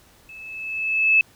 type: tone with level ramp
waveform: sine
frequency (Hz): 2609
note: E7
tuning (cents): -18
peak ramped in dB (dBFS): -39 to -11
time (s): 0.29-1.21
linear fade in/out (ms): 2
effects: pink hiss -54 dBFS RMS until 1.35 s